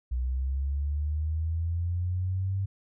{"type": "linear sweep", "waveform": "sine", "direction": "up", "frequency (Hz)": [61.1, 98], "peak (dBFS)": -26, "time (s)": [0.11, 2.66], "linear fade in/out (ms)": 10, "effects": []}